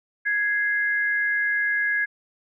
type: tone pair together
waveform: sine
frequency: 1661.2 / 2090 Hz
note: G#6 / C7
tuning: 0 / -2 cents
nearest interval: major third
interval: 398 cents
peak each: -21 / -28 dBFS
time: 0.25-2.06 s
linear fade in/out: 20 ms
effects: none